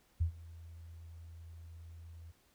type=tone with ADSR envelope; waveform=sine; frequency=83.1 Hz; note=E2; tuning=15 cents sharp; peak=-26 dBFS; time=0.2-2.32 s; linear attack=14 ms; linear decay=97 ms; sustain=-22 dB; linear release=16 ms; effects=pink hiss -70 dBFS RMS until 2.54 s